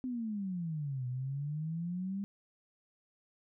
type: exponential two-way sweep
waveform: sine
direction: down then up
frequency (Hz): 260 to 123.47 to 202.2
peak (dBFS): -34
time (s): 0.04-2.24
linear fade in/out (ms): 0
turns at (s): 1.07
effects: none